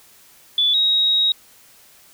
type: tone pair in turn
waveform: sine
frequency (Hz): 3460 / 3793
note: A7 / A#7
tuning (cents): -30 / +29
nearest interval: major second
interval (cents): 159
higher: second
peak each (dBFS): -14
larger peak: neither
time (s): 0.58-0.74 / 0.74-1.32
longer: second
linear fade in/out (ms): 2
effects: white hiss -50 dBFS RMS until 2.13 s